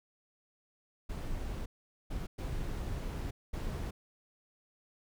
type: noise bursts at uneven times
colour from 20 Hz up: brown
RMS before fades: -37 dBFS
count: 4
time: 1.09-1.66 / 2.1-2.27 / 2.38-3.31 / 3.53-3.91 s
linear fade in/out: 10 ms
effects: none